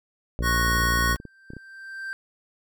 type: harmonic tone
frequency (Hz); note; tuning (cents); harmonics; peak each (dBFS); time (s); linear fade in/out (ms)
58.27; A#1; 0; 1 / 2 / 3 / 4 / 5 / 6 / 7 / 8 / 9 / 10; -25 / -31 / -35 / -37 / -39 / -41 / -42 / -43 / -44 / -45; 0.39-1.16; 0
type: chord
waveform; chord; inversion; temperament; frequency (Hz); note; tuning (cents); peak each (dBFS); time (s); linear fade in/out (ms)
square; F# major; second; equal with one note detuned; 1100.4 / 1480 / 1864.7; C#6 / F#6 / A#6; -13 / 0 / 0; -27; 0.42-1.17; 50
type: clicks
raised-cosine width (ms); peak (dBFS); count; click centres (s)
3; -25; 11; 0.687 / 0.756 / 0.796 / 0.839 / 0.988 / 1.099 / 1.201 / 1.253 / 1.504 / 1.535 / 1.567
type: tone with exponential growth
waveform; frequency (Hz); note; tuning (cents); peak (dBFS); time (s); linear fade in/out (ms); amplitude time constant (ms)
triangle; 1568; G6; 0; -27; 0.88-2.13; 0; 270
effects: none